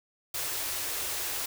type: band-stop noise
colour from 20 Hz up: white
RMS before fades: -33 dBFS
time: 0.34-1.46 s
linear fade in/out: 5 ms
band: 140 to 280 Hz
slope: 96 dB/octave
effects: none